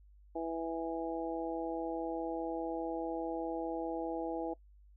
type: harmonic tone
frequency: 164.81 Hz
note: E3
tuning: in tune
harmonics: 2 / 3 / 4 / 5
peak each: -38 / -40 / -41 / -42 dBFS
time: 0.35-4.54 s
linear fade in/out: 10 ms
effects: noise-tail reverb RT60 0.1 s tail -22 dB re dry + added 50 Hz sine -57 dBFS peak until 4.96 s